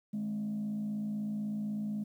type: tone with frequency modulation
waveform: sine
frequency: 210 Hz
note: G#3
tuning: 19 cents sharp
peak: -31 dBFS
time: 0.13-2.04 s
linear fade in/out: 10 ms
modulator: 56.1 Hz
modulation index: 0.37
effects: tanh soft clip ceiling -30 dBFS + 11-bit